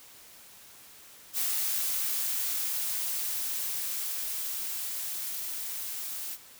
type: noise with level ramp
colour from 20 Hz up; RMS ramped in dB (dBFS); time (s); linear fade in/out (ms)
blue; -29 to -37; 1.33-6.38; 50
effects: white hiss -52 dBFS RMS until 6.59 s